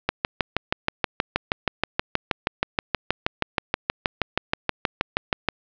click train, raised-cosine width 0.3 ms, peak -3 dBFS, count 35, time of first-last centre 0.09-5.487 s, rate 6.3 Hz, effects low-pass 4000 Hz 12 dB/octave

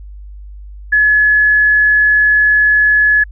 sine tone, 1703 Hz, G#6, 43 cents sharp, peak -7 dBFS, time 0.92-3.24 s, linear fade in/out 10 ms, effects added 50 Hz sine -29 dBFS peak until 3.31 s

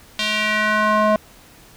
square tone with band-pass filter sweep, 213.3 Hz, G#3, 46 cents sharp, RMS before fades -18 dBFS, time 0.19-1.16 s, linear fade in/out 2 ms, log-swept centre 3500 to 760 Hz, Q 2, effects pink hiss -47 dBFS RMS until 1.76 s

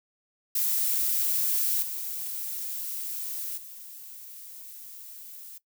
violet noise with level steps, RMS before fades -26 / -34 / -44 dBFS, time 0.55-5.58 s, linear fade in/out 5 ms, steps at 1.82 / 3.57 s, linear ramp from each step 10 ms, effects noise-tail reverb RT60 0.1 s tail -18 dB re dry

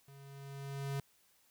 square tone with level ramp, 138.59 Hz, C#3, in tune, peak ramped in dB -55 to -35 dBFS, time 0.08-1 s, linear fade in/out 2 ms, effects white hiss -70 dBFS RMS until 1.5 s

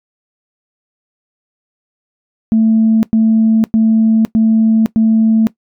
sine tone bursts, 222 Hz, A3, 16 cents sharp, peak -6 dBFS, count 5, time 2.52-5.47 s, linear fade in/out 0 ms, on 510 ms, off 100 ms, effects noise-tail reverb RT60 0.1 s tail -19 dB re dry + tanh soft clip ceiling -3 dBFS

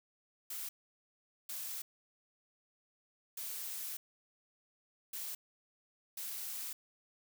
blue noise bursts at uneven times, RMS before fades -42 dBFS, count 5, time 0.5-0.69 / 1.49-1.82 / 3.37-3.97 / 5.13-5.35 / 6.17-6.73 s, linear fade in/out 5 ms, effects none

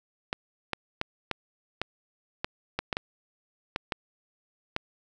clicks, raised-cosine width 0.3 ms, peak -12 dBFS, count 12, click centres 0.329 / 0.733 / 1.014 / 1.313 / 1.816 / 2.445 / 2.79 / 2.928 / 2.969 / 3.761 / 3.922 / 4.764 s, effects none

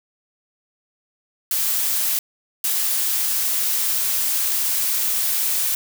blue noise bursts at uneven times, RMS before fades -21 dBFS, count 2, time 1.51-2.19 / 2.64-5.75 s, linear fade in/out 2 ms, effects none

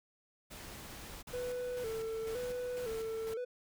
pink noise, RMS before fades -48 dBFS, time 0.5-1.23 s, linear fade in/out 20 ms
pink noise with tremolo, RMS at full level -48 dBFS, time 1.27-3.34 s, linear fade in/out 5 ms, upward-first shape square, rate 2 Hz, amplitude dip 45%
triangle tone with vibrato, 470.3 Hz, A#4, 15 cents sharp, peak -34 dBFS, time 1.33-3.45 s, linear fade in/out 10 ms, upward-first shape square, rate 0.98 Hz, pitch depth 90 cents each way
effects none

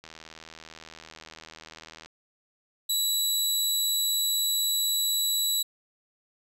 click train, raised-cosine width 0.2 ms, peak -27 dBFS, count 163, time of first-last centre 0.04-2.06 s, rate 80.2 Hz
20% pulse tone, 3928 Hz, B7, 10 cents flat, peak -18 dBFS, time 2.89-5.63 s, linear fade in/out 10 ms
effects none

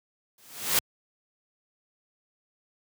white noise with exponential growth, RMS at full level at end -20 dBFS, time 0.38-0.79 s, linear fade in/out 2 ms, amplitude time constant 88 ms, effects high-pass 80 Hz 12 dB/octave

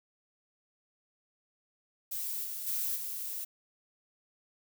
violet noise with level steps, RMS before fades -36 / -39 / -33 / -38 dBFS, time 2.11-3.45 s, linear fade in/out 10 ms, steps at 2.43 / 2.66 / 2.95 s, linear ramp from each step 20 ms, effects none

